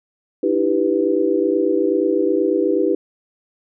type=chord; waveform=sine; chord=E minor seventh; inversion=third; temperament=equal with one note detuned; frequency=301.4 / 329.6 / 392 / 493.9 Hz; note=D4 / E4 / G4 / B4; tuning=+45 / 0 / 0 / 0 cents; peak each=-22 / -20 / -19 / -21 dBFS; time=0.43-2.95 s; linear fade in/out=5 ms; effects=none